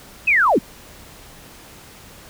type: linear sweep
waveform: sine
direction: down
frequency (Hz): 2656 to 160.2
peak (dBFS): -12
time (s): 0.27-0.59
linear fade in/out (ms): 10
effects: pink hiss -43 dBFS RMS until 2.29 s